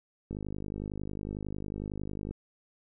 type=click train; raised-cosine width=3 ms; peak=-24 dBFS; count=103; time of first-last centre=0.31-2.31 s; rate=51 Hz; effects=none